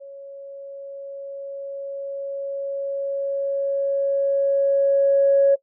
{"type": "tone with level ramp", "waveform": "sine", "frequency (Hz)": 554.4, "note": "C#5", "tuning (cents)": 0, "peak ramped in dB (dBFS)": [-36, -11], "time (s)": [0, 5.56], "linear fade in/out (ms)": 20, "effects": ["noise-tail reverb RT60 0.1 s tail -20 dB re dry", "tanh soft clip ceiling -7 dBFS"]}